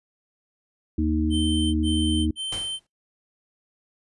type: harmonic tone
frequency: 77.78 Hz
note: D#2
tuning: in tune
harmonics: 1 / 3 / 4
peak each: -24 / -26 / -24 dBFS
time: 0.98-2.31 s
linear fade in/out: 5 ms
type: tone bursts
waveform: square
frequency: 3100 Hz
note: G7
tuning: 20 cents flat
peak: -28 dBFS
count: 3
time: 1.3-2.796 s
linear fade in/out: 50 ms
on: 440 ms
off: 88 ms
type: noise with exponential decay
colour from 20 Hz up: pink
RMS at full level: -32 dBFS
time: 2.52-2.87 s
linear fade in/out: 5 ms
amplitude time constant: 74 ms
effects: noise-tail reverb RT60 0.2 s tail -26 dB re dry + resampled to 24000 Hz